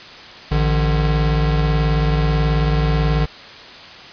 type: tone pair together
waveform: square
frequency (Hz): 56.21 / 150.2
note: A1 / D3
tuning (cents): +38 / +39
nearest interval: octave + perfect fourth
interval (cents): 1701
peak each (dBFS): -18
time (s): 0.51-3.26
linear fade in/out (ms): 10
effects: white hiss -37 dBFS RMS until 4.12 s + resampled to 11025 Hz